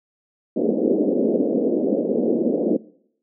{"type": "band-pass noise", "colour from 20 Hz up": "pink", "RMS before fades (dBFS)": -20, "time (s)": [0.56, 2.77], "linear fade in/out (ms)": 10, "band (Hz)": [210, 550], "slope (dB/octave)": 48, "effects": ["noise-tail reverb RT60 0.7 s tail -22 dB re dry"]}